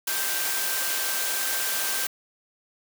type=tone in noise; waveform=sine; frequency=1568 Hz; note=G6; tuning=in tune; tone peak=-35 dBFS; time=0.07-2.07 s; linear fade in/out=5 ms; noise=white; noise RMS=-27 dBFS; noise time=0.07-2.07 s; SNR=-11 dB; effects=high-pass 400 Hz 12 dB/octave